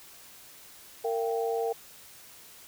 sine tone cluster, 459.3 / 683 / 783 Hz, A#4 / F5 / G5, -26 / -39 / -2 cents, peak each -28 / -35 / -34 dBFS, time 1.04-1.73 s, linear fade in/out 10 ms, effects white hiss -51 dBFS RMS until 2.67 s

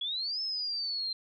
sine exponential two-way sweep, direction up then down, 3322 to 5274 to 4130 Hz, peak -31 dBFS, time 0.01-1.13 s, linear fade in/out 5 ms, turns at 0.41 s, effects none

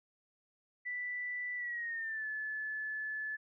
sine tone with pitch glide, 1975.5 to 1729.7 Hz, B6 to A6, 0 to -30 cents, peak -36 dBFS, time 0.85-3.37 s, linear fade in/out 20 ms, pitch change -230 cents, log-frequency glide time 1.56-2.27 s, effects none

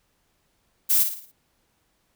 violet noise with echo, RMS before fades -19 dBFS, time 0.89-1.04 s, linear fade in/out 20 ms, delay 56 ms, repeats 5, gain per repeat -7 dB, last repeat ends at 1.32 s, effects pink hiss -69 dBFS RMS until 2.15 s

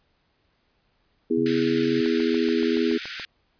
sine chord, E major, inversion second, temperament just, 247.2 / 329.6 / 412 Hz, B3 / E4 / G#4, +2 / 0 / -14 cents, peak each -24 dBFS, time 1.3-2.98 s, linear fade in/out 10 ms
harmonic tone, 135.6 Hz, C#3, 38 cents flat, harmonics 1 / 2 / 3, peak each -33 / -44 / -53 dBFS, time 1.37-2.01 s, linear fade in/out 5 ms
pink high-pass noise, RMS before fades -33 dBFS, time 1.46-3.25 s, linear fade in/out 0 ms, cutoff 1400 Hz, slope 96 dB/octave
click train, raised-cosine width 1 ms, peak -27 dBFS, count 9, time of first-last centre 2.06-3.198 s, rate 7.03 Hz
effects pink hiss -68 dBFS RMS until 3.59 s + resampled to 11025 Hz

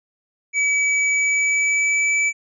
square tone with pitch glide, 2286 to 2306 Hz, D7 to D7, -47 to -32 cents, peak -17 dBFS, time 0.53-2.33 s, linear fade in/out 50 ms, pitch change +15 cents, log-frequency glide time 1.13-2.13 s, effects resampled to 22050 Hz

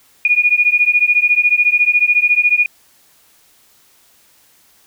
sine beating tone pair, 2440 / 2454 Hz, D#7 / D#7, -34 / -25 cents, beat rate 14 Hz, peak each -13 dBFS, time 0.25-2.66 s, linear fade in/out 2 ms, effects white hiss -52 dBFS RMS until 4.86 s

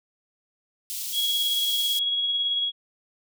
white high-pass noise, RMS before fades -32 dBFS, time 0.9-1.99 s, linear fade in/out 0 ms, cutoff 3200 Hz, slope 24 dB/octave
sine tone with tremolo, 3322 Hz, G#7, in tune, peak -21 dBFS, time 1.12-2.72 s, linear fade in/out 50 ms, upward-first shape sine, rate 18 Hz, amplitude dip 30%
effects none

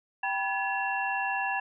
sine tone cluster, 783 / 976 / 1703 / 2719 Hz, G5 / B5 / G#6 / F7, -2 / -21 / +43 / -47 cents, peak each -31 / -35 / -32 / -34 dBFS, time 0.23-1.6 s, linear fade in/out 5 ms, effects none

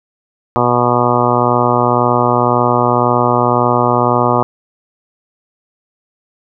harmonic tone, 121.9 Hz, B2, 22 cents flat, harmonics 1 / 2 / 3 / 4 / 5 / 6 / 7 / 8 / 9 / 10, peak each -19 / -19 / -19 / -19 / -19 / -19 / -19 / -19 / -19 / -19 dBFS, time 0.56-4.43 s, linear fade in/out 0 ms, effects none

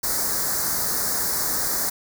white band-stop noise, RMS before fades -24 dBFS, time 0.03-1.9 s, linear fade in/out 10 ms, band 1900 to 4400 Hz, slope 48 dB/octave, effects none

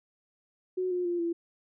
sine tone with pitch steps, 368.6 / 358.3 / 348.3 / 338.6 Hz, F#4 / F4 / F4 / E4, -7 / +44 / -5 / +46 cents, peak -27 dBFS, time 0.77-1.33 s, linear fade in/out 10 ms, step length 140 ms, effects none

